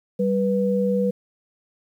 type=tone pair together; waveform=sine; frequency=194.46 / 490 Hz; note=G3 / B4; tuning=-14 / -14 cents; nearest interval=octave + major third; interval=1600 cents; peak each=-21 dBFS; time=0.19-1.11 s; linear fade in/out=10 ms; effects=9-bit